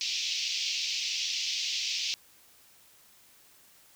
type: band-pass noise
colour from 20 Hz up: white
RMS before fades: -32 dBFS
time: 0.01-2.14 s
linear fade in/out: 0 ms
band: 2400 to 5900 Hz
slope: 48 dB/octave
effects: white hiss -59 dBFS RMS until 3.95 s